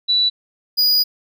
sine / square tone pair in turn, 3951 / 4912 Hz, B7 / D#8, 0 / -23 cents, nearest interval major third, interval 377 cents, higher second, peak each -13 dBFS, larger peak neither, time 0.08-0.3 / 0.77-1.04 s, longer second, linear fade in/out 20 ms, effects none

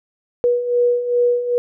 sine beating tone pair, 483.1 / 485.6 Hz, B4 / B4, -38 / -29 cents, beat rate 2.5 Hz, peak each -21 / -15 dBFS, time 0.44-1.58 s, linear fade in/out 0 ms, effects none

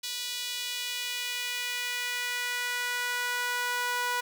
sawtooth tone with high-pass filter sweep, 489.7 Hz, B4, 15 cents flat, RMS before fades -32 dBFS, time 0.03-4.21 s, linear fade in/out 10 ms, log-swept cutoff 3700 to 1100 Hz, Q 1.7, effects none

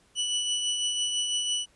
sawtooth tone with tremolo, 2960 Hz, F#7, in tune, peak -21 dBFS, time 0.15-1.66 s, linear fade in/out 50 ms, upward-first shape triangle, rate 6 Hz, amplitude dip 40%, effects pink hiss -63 dBFS RMS until 1.75 s + resampled to 24000 Hz

